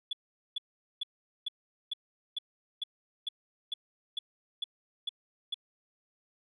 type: tone bursts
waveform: sine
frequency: 3432 Hz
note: A7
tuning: 44 cents flat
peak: -29 dBFS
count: 13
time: 0.11-5.543 s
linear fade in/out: 5 ms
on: 21 ms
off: 430 ms
effects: tanh soft clip ceiling -26 dBFS